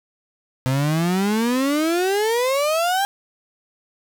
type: exponential sweep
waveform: 35% pulse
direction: up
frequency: 127.4 to 808 Hz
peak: -16 dBFS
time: 0.66-3.05 s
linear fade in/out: 0 ms
effects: none